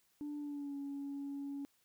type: tone with pitch glide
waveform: sine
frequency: 293.7 to 280.6 Hz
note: D4 to C#4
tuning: 0 to +21 cents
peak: -38 dBFS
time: 0.21-1.65 s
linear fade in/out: 0 ms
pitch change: -79 cents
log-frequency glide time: 0.38-0.76 s
effects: tanh soft clip ceiling -37 dBFS + white hiss -74 dBFS RMS until 1.84 s